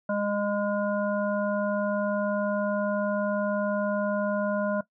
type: harmonic tone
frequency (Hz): 204.8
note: G#3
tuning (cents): -24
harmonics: 1 / 3 / 5 / 7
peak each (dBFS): -29 / -27 / -36 / -33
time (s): 0.09-4.81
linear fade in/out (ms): 5
effects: noise-tail reverb RT60 0.1 s tail -18 dB re dry